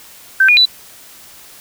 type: tone with pitch steps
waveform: sine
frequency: 1552 / 2443 / 3971 Hz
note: G6 / D#7 / B7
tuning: -18 / -32 / +9 cents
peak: -6 dBFS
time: 0.4-0.655 s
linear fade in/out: 5 ms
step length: 85 ms
effects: white hiss -40 dBFS RMS until 1.6 s